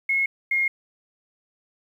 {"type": "tone pair in turn", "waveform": "sine", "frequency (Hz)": [2172, 2140], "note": ["C#7", "C7"], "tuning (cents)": [-36, 38], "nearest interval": "unison", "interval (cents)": 26, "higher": "first", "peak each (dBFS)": -19, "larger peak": "neither", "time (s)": [[0.09, 0.26], [0.51, 0.68]], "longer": "neither", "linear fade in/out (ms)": 5, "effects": ["9-bit"]}